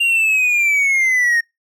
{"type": "linear sweep", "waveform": "triangle", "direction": "down", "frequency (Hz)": [2794, 1840], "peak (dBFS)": -11, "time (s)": [0, 1.41], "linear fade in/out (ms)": 10, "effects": ["noise-tail reverb RT60 0.2 s tail -26 dB re dry"]}